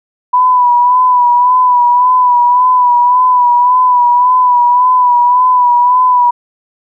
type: tone with vibrato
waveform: sine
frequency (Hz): 987.8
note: B5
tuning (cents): 0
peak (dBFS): -5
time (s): 0.33-6.31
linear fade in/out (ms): 10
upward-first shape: sine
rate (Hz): 1.8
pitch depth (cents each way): 39
effects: none